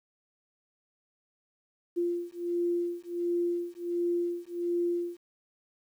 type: beating tone pair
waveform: sine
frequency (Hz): 346.5 / 347.9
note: F4 / F4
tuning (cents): -14 / -7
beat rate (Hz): 1.4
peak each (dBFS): -31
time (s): 1.96-5.18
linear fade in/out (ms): 20
effects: 10-bit